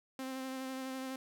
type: tone with vibrato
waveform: sawtooth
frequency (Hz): 262.4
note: C4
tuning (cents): +5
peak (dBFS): -35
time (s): 0.19-1.16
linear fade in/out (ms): 2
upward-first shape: sine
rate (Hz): 12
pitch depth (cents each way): 17
effects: none